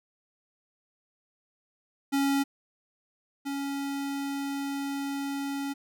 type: tone pair in turn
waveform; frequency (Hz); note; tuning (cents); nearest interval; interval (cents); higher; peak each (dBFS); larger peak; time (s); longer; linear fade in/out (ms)
square; 277.2 / 278.7; C#4 / C#4; 0 / +9; unison; 9; second; -24 / -31; first; 2.12-2.44 / 3.45-5.74; second; 20
effects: none